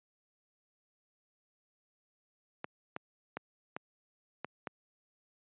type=clicks; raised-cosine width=0.5 ms; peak=-22 dBFS; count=6; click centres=2.644 / 2.964 / 3.37 / 3.765 / 4.446 / 4.672 s; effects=high-pass 150 Hz 12 dB/octave + resampled to 8000 Hz